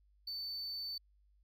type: tone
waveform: triangle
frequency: 4526 Hz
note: C#8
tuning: 35 cents sharp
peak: -38 dBFS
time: 0.27-0.98 s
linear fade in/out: 5 ms
effects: added 50 Hz sine -66 dBFS peak until 1.43 s